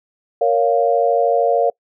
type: chord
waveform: sine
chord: Bb minor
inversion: none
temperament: just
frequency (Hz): 466.2 / 559.4 / 699.2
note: Bb4 / Db5 / F5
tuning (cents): 0 / +16 / +2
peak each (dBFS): -17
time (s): 0.41-1.7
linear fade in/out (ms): 5
effects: noise-tail reverb RT60 0.1 s tail -26 dB re dry